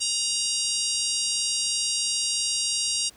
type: harmonic tone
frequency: 943 Hz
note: A#5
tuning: 20 cents sharp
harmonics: 3 / 4 / 5 / 6 / 7 / 8 / 9 / 10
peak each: -32 / -34 / -29 / -31 / -33 / -34 / -32 / -35 dBFS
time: 0-3.1 s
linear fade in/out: 20 ms
effects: pink hiss -55 dBFS RMS until 3.16 s